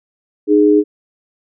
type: tone pair together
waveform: sine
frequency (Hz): 306 / 415.5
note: D#4 / G#4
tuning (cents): -29 / +1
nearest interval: perfect fourth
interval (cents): 530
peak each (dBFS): -10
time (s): 0.47-0.84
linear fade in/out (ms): 50
effects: none